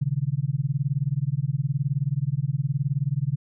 sine tone with tremolo, 139.4 Hz, C#3, 10 cents sharp, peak -18 dBFS, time 0.01-3.36 s, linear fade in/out 10 ms, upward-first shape sine, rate 19 Hz, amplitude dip 100%, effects none

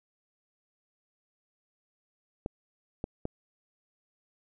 clicks, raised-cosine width 2 ms, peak -19 dBFS, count 3, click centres 2.461 / 3.041 / 3.254 s, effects none

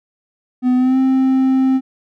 triangle tone with pitch glide, 251.4 to 263 Hz, B3 to C4, +31 to +9 cents, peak -9 dBFS, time 0.62-1.81 s, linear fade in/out 50 ms, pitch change +78 cents, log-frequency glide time 0.76-0.98 s, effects none

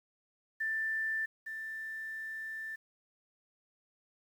sine tone pair in turn, 1773 / 1773 Hz, A6 / A6, +13 / +13 cents, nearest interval unison, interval 0 cents, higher neither, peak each -31 / -38 dBFS, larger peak first, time 0.6-1.26 / 1.46-2.76 s, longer second, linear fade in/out 10 ms, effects 10-bit

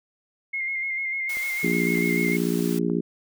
sine tone with vibrato, 2133 Hz, C7, 33 cents sharp, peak -25 dBFS, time 0.53-2.37 s, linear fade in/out 10 ms, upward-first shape square, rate 6.7 Hz, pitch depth 27 cents each way
white high-pass noise, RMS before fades -38 dBFS, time 1.29-2.79 s, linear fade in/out 5 ms, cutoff 650 Hz, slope 12 dB/octave
click train, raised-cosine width 1 ms, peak -28 dBFS, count 6, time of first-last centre 1.37-2.899 s, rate 3.27 Hz
harmonic tone, 58.27 Hz, A#1, in tune, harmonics 3 / 4 / 5 / 6 / 7, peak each -26 / -27 / -28 / -29 / -29 dBFS, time 1.63-3.01 s, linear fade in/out 10 ms
effects none

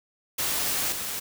white noise with level steps, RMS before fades -27 / -32 dBFS, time 0.38-1.2 s, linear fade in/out 10 ms, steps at 0.92 s, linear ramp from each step 5 ms, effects none

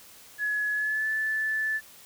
sine tone with pitch glide, 1694 to 1747.7 Hz, G#6 to A6, +34 to -12 cents, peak -25 dBFS, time 0.38-1.81 s, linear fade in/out 50 ms, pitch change +54 cents, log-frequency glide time 0.74-1.08 s, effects white hiss -51 dBFS RMS until 2.05 s

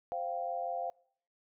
sine chord, C suspended fourth, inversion none, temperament equal, 523.3 / 698.5 / 784 Hz, C5 / F5 / G5, 0 / 0 / 0 cents, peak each -40 / -35 / -40 dBFS, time 0.12-0.9 s, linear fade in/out 0 ms, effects noise-tail reverb RT60 0.6 s tail -25 dB re dry

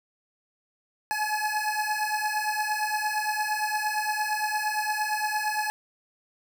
25% pulse beating tone pair, 846 / 854.7 Hz, G#5 / G#5, +32 / +49 cents, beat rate 8.7 Hz, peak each -25 dBFS, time 1.11-5.7 s, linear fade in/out 0 ms, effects none

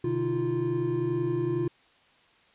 triangle tone cluster, 127.8 / 150 / 317.5 / 348.2 Hz, C3 / D3 / D#4 / F4, -40 / +37 / +35 / -5 cents, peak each -30 / -34 / -33 / -25 dBFS, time 0.04-1.68 s, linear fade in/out 5 ms, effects white hiss -61 dBFS RMS until 2.54 s + resampled to 8000 Hz

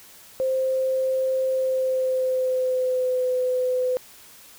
sine tone with pitch glide, 523.3 to 505.8 Hz, C5 to B4, 0 to +41 cents, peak -20 dBFS, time 0.4-3.97 s, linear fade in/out 0 ms, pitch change -59 cents, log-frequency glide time 1.48-3.27 s, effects white hiss -48 dBFS RMS until 4.58 s

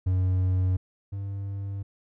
triangle tone pair in turn, 92.5 / 98.88 Hz, F#2 / G2, 0 / +15 cents, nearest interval minor second, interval 115 cents, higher second, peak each -19 / -28 dBFS, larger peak first, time 0.06-0.77 / 1.12-1.83 s, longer neither, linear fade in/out 10 ms, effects none

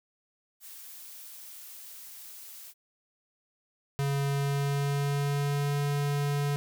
blue noise, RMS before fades -46 dBFS, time 0.6-2.74 s, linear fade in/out 50 ms
square tone with pitch glide, 140.1 to 143.54 Hz, C#3 to D3, +19 to -39 cents, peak -27 dBFS, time 3.99-6.56 s, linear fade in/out 0 ms, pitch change +42 cents, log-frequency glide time 4.23-5.8 s
effects none

